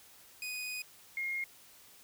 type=tone pair in turn; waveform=sawtooth / sine; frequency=2489 / 2140 Hz; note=D#7 / C7; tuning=0 / +38 cents; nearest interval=minor third; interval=262 cents; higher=first; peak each=-34 / -33 dBFS; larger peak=second; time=0.42-0.82 / 1.17-1.44 s; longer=first; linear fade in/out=2 ms; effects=white hiss -58 dBFS RMS until 2.03 s